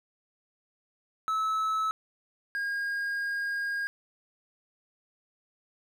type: tone pair in turn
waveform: triangle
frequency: 1300 / 1625.6 Hz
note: E6 / G#6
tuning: -24 / -38 cents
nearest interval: major third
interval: 386 cents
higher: second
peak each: -24 / -27 dBFS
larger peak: first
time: 1.28-1.91 / 2.55-3.87 s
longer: second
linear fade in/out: 0 ms
effects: none